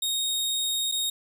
sawtooth tone with dropouts, 3729 Hz, A#7, in tune, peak -22 dBFS, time 0.02-1.1 s, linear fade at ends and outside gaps 5 ms, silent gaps 0.916-0.921 s, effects none

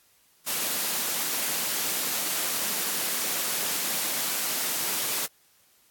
white high-pass noise, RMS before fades -28 dBFS, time 0.46-5.27 s, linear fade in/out 20 ms, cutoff 150 Hz, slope 24 dB/octave, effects white hiss -62 dBFS RMS until 5.9 s + AAC 64 kbps

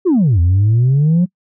sine exponential two-way sweep, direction down then up, 400.1 to 83 to 184.3 Hz, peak -7 dBFS, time 0.05-1.26 s, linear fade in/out 20 ms, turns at 0.4 s, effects noise-tail reverb RT60 0.1 s tail -26 dB re dry + tanh soft clip ceiling -7 dBFS

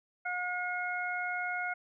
harmonic tone, 720 Hz, F#5, 47 cents flat, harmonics 1 / 2 / 3, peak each -37 / -35 / -37 dBFS, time 0.25-1.74 s, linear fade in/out 10 ms, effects none

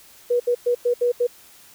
sine tone bursts at uneven times, 485 Hz, B4, 31 cents flat, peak -16 dBFS, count 6, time 0.3-0.4 / 0.47-0.55 / 0.66-0.75 / 0.85-0.94 / 1.01-1.12 / 1.2-1.27 s, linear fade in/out 10 ms, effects white hiss -49 dBFS RMS until 1.74 s

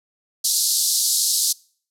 pink band-pass noise, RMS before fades -20 dBFS, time 0.44-1.53 s, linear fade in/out 10 ms, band 4100 to 13000 Hz, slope 48 dB/octave, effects noise-tail reverb RT60 0.5 s tail -25 dB re dry

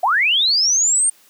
sine linear sweep, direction up, 659.3 to 8900 Hz, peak -13 dBFS, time 0.03-1.1 s, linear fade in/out 5 ms, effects white hiss -52 dBFS RMS until 1.29 s + high-pass 200 Hz 12 dB/octave

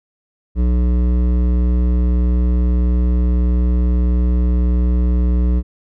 triangle tone with hard clipping, 60.8 Hz, B1, 26 cents flat, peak -14 dBFS, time 0.55-5.63 s, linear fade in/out 50 ms, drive 16 dB, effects none

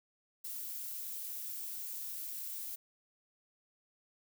violet noise, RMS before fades -42 dBFS, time 0.44-2.76 s, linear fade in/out 10 ms, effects none

